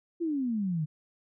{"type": "exponential sweep", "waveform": "sine", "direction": "down", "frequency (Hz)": [349.2, 147.3], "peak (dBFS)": -27, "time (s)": [0.2, 0.86], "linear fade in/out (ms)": 20, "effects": []}